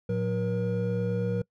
triangle tone cluster, 112.9 / 181.8 / 476.8 Hz, A2 / F#3 / A#4, +45 / -30 / +39 cents, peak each -28 dBFS, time 0.09-1.42 s, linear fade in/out 5 ms, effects noise-tail reverb RT60 0.1 s tail -24 dB re dry

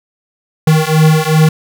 square beating tone pair, 155.5 / 158.1 Hz, D#3 / D#3, -1 / +28 cents, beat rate 2.6 Hz, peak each -11 dBFS, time 0.67-1.49 s, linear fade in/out 5 ms, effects none

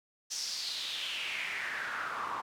pink noise with band-pass filter sweep, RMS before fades -37 dBFS, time 0.3-2.42 s, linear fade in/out 20 ms, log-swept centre 5900 to 1000 Hz, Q 4.2, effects none

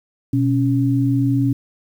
sine tone pair together, 123.48 / 277.2 Hz, B2 / C#4, 0 / 0 cents, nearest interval octave + major second, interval 1400 cents, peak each -17 dBFS, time 0.33-1.53 s, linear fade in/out 5 ms, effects 8-bit

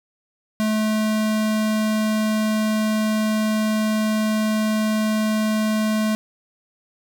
square tone, 216 Hz, A3, 32 cents flat, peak -19 dBFS, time 0.6-6.15 s, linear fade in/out 0 ms, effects none

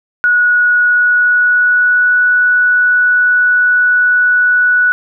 sine tone with pitch glide, 1460 to 1475.3 Hz, F#6 to F#6, -24 to -5 cents, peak -7 dBFS, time 0.24-4.92 s, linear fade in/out 0 ms, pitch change +19 cents, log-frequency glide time 0.83-2.2 s, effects none

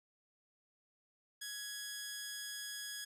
10% pulse tone with amplitude modulation, 1670 Hz, G#6, 9 cents sharp, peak -32 dBFS, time 1.41-3.05 s, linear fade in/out 10 ms, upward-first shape sine, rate 266 Hz, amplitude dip 30%, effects none

